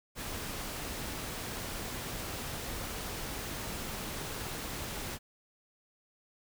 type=noise; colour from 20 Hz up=pink; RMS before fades=-39 dBFS; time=0.15-5.19 s; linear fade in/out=50 ms; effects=none